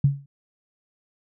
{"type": "tone with exponential decay", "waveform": "sine", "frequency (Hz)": 140, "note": "C#3", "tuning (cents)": 18, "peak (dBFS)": -11, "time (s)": [0.04, 0.26], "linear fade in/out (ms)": 5, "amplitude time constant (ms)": 47, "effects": []}